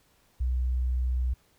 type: tone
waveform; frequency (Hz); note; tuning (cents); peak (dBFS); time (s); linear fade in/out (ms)
sine; 62.6; B1; +24; -24; 0.4-1.34; 10
effects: pink hiss -65 dBFS RMS until 1.58 s